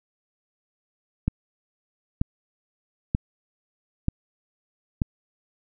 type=click train; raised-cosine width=5 ms; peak=-9 dBFS; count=5; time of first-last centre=1.28-5.018 s; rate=1.07 Hz; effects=none